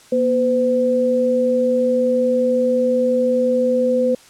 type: tone pair together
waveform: sine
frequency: 240 / 508.5 Hz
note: B3 / C5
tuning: -49 / -50 cents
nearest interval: octave + minor second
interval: 1299 cents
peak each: -20 / -15 dBFS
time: 0.12-4.15 s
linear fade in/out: 5 ms
effects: white hiss -47 dBFS RMS until 4.29 s + low-pass 9000 Hz 12 dB/octave